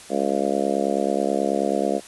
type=harmonic tone; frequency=69.3 Hz; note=C#2; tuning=in tune; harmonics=3 / 4 / 5 / 6 / 7 / 8 / 9 / 10; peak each=-28 / -28 / -28 / -28 / -28 / -28 / -28 / -28 dBFS; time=0.09-2.01 s; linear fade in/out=50 ms; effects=white hiss -43 dBFS RMS until 2.07 s + resampled to 24000 Hz